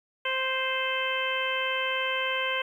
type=harmonic tone with a mistuned harmonic; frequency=523.3 Hz; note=C5; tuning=in tune; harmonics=1 / 2 / 3 / 4 / 5 / 6; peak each=-33 / -33 / -33 / -33 / -33 / -33 dBFS; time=0.25-2.62 s; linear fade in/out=5 ms; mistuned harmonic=6; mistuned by=-24 cents; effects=10-bit